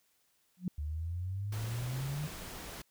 sine tone with exponential growth, 180.9 Hz, F#3, 39 cents flat, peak -27 dBFS, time 0.57-0.68 s, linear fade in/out 2 ms, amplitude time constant 23 ms
sine exponential sweep, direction up, 72.4 to 151.9 Hz, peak -34 dBFS, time 0.78-2.27 s, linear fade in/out 5 ms
pink noise, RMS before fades -45 dBFS, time 1.52-2.82 s, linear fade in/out 5 ms
effects white hiss -73 dBFS RMS until 2.9 s

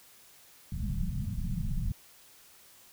pink low-pass noise, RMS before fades -32 dBFS, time 0.72-1.92 s, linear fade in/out 2 ms, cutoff 220 Hz, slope 96 dB/octave, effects white hiss -57 dBFS RMS until 2.92 s

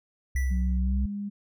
sine tone with vibrato, 64 Hz, C2, 38 cents flat, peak -23 dBFS, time 0.35-1.06 s, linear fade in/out 5 ms, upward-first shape sine, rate 3.6 Hz, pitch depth 18 cents each way
square tone with exponential decay, 1968 Hz, B6, 7 cents flat, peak -33 dBFS, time 0.36-0.79 s, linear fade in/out 2 ms, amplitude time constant 92 ms
sine tone with pitch glide, 185 to 202.9 Hz, F#3 to G#3, 0 to -40 cents, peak -30 dBFS, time 0.5-1.3 s, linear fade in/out 20 ms, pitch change +160 cents, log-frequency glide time 0.8-1.02 s
effects none

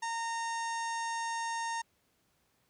harmonic tone, 920 Hz, A#5, 23 cents flat, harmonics 1 / 2 / 3 / 4 / 5 / 6 / 7 / 8 / 9 / 10, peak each -34 / -40 / -50 / -50 / -55 / -48 / -46 / -56 / -58 / -53 dBFS, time 0.02-1.82 s, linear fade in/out 10 ms, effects pink hiss -73 dBFS RMS until 2.69 s + high-pass 60 Hz 12 dB/octave

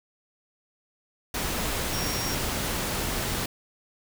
sine tone in noise, 5588 Hz, F8, in tune, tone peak -33 dBFS, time 1.93-2.35 s, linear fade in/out 5 ms, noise pink, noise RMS -29 dBFS, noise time 1.34-3.46 s, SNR -7 dB, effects none

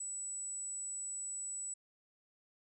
sine tone, 7900 Hz, B8, in tune, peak -39 dBFS, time 0-1.74 s, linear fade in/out 5 ms, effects none

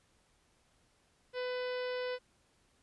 harmonic tone with a mistuned harmonic, 500 Hz, B4, 21 cents sharp, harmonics 1 / 2 / 3 / 4 / 5 / 6 / 7 / 8 / 9 / 10, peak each -35 / -47 / -46 / -48 / -52 / -52 / -55 / -55 / -56 / -56 dBFS, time 1.33-2.19 s, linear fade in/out 50 ms, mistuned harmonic 10, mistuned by +61 cents, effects pink hiss -71 dBFS RMS until 2.82 s + resampled to 24000 Hz

